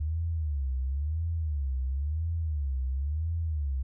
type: tone with vibrato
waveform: sine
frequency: 73.42 Hz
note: D2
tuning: in tune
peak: -27 dBFS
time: 0-3.83 s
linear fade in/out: 10 ms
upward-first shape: sine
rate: 0.97 Hz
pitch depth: 220 cents each way
effects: none